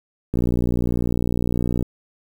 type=click train; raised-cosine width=3 ms; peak=-9 dBFS; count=90; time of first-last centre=0.34-1.826 s; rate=59.9 Hz; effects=7-bit